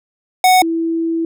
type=tone pair in turn; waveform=square / sine; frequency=740 / 329.6 Hz; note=F#5 / E4; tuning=0 / 0 cents; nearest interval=octave + major second; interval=1400 cents; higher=first; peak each=-8 / -15 dBFS; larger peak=first; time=0.44-0.62 / 0.62-1.25 s; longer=second; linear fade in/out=2 ms; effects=none